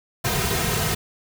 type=noise with comb filter; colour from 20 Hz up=pink; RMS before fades=-23 dBFS; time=0.24-0.95 s; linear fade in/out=10 ms; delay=3.5 ms; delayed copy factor=-0.95; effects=none